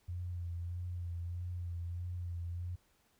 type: tone with vibrato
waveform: sine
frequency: 87.31 Hz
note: F2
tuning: in tune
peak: -37 dBFS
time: 0.08-2.76 s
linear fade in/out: 10 ms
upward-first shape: sine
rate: 1.6 Hz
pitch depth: 33 cents each way
effects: pink hiss -72 dBFS RMS until 3.19 s